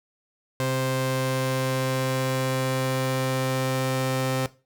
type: tone pair together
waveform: sawtooth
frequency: 130.81 / 261.6 Hz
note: C3 / C4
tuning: 0 / 0 cents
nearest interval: octave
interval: 1200 cents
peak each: -21 / -21 dBFS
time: 0.6-4.46 s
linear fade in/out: 0 ms
effects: noise-tail reverb RT60 0.3 s tail -17 dB re dry